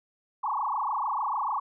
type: tone with frequency modulation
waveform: sine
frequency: 987.8 Hz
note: B5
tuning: in tune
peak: -26 dBFS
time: 0.43-1.6 s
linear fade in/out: 10 ms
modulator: 26.8 Hz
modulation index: 6.1
effects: none